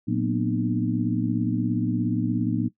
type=tone cluster; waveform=sine; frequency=114.8 / 181.5 / 233.6 / 250.6 / 303.5 Hz; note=A#2 / F#3 / A#3 / B3 / D#4; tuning=-26 / -33 / +4 / +25 / -43 cents; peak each=-28 dBFS; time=0.07-2.69 s; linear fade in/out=20 ms; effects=noise-tail reverb RT60 0.1 s tail -18 dB re dry